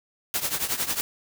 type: noise with tremolo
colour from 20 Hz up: white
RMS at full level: -24 dBFS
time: 0.34-1.01 s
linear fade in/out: 0 ms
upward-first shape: triangle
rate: 11 Hz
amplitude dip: 85%
effects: none